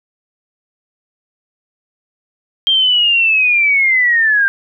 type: linear sweep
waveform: sine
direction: down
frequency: 3197 to 1574 Hz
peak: -9 dBFS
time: 2.67-4.48 s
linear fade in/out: 0 ms
effects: none